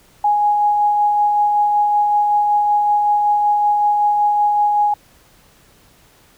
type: tone with tremolo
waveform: sine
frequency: 830 Hz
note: G#5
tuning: 1 cent flat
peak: -11 dBFS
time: 0.24-4.94 s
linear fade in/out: 5 ms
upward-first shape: sine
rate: 5.3 Hz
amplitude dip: 25%
effects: pink hiss -51 dBFS RMS until 6.37 s